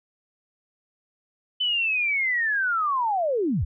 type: linear sweep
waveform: sine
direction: down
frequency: 3035 to 52.8 Hz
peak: -21 dBFS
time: 1.6-3.65 s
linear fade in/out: 10 ms
effects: none

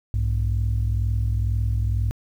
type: tone pair together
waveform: sine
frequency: 62 / 104.1 Hz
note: B1 / G#2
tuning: +7 / +5 cents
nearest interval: major sixth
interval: 898 cents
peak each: -21 / -21 dBFS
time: 0.14-2.11 s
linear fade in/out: 0 ms
effects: tanh soft clip ceiling -15 dBFS + 9-bit

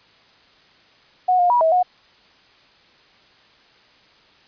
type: tone with pitch steps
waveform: sine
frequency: 733 / 710 / 969 / 645 / 726 Hz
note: F#5 / F5 / B5 / E5 / F#5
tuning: -16 / +28 / -33 / -38 / -33 cents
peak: -13 dBFS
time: 1.28-1.83 s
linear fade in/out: 10 ms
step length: 110 ms
effects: white hiss -53 dBFS RMS until 4.47 s + resampled to 11025 Hz

